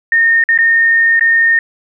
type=tone with dropouts; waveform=sine; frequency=1833 Hz; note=A#6; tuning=30 cents flat; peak=-7 dBFS; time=0.12-1.59 s; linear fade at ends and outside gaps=2 ms; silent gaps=0.439-0.488 / 0.577-0.587 / 1.195-1.209 s; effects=none